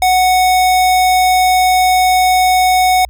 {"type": "tone", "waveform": "square", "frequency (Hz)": 739, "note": "F#5", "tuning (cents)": -2, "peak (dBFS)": -9, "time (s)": [0.02, 3.05], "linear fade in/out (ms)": 2, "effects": ["added 60 Hz sine -31 dBFS peak until 3.09 s"]}